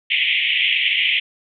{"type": "band-pass noise", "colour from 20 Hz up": "white", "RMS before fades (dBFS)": -18, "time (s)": [0.1, 1.2], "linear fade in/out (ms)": 10, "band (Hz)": [2000, 3300], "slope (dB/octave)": 96, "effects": ["MP3 96 kbps"]}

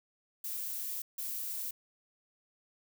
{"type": "noise bursts at uneven times", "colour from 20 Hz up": "violet", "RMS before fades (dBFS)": -38, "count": 2, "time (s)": [[0.44, 1.02], [1.18, 1.71]], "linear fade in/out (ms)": 5, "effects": []}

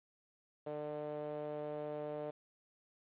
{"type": "tone with band-pass filter", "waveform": "sawtooth", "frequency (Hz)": 149.6, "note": "D3", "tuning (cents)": 32, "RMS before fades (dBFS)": -42, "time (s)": [0.66, 2.31], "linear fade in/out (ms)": 10, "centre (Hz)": 550, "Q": 4.1, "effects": ["resampled to 8000 Hz", "11-bit"]}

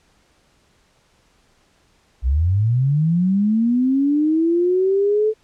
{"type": "linear sweep", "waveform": "sine", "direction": "up", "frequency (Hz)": [57.5, 439.2], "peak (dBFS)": -14, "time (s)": [2.22, 5.34], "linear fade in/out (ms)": 50, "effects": ["pink hiss -59 dBFS RMS until 5.43 s", "low-pass 8000 Hz 12 dB/octave"]}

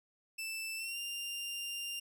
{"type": "tone with pitch glide", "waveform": "sawtooth", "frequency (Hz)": [2647, 2793], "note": ["E7", "F7"], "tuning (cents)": [7, -1], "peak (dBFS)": -35, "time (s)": [0.38, 2], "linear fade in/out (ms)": 10, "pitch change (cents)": 92, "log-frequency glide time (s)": [0.76, 0.98], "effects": []}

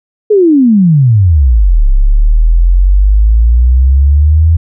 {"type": "exponential two-way sweep", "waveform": "sine", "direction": "down then up", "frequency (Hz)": [438, 33.09, 83.5], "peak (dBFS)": -3, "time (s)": [0.3, 4.57], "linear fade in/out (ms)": 10, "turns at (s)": 1.88, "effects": []}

